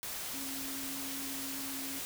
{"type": "tone in noise", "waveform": "sine", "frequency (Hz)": 271.4, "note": "C#4", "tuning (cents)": -36, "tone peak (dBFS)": -43, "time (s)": [0.34, 1.99], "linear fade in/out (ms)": 0, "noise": "white", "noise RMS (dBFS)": -40, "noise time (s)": [0.03, 2.05], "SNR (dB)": -6, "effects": []}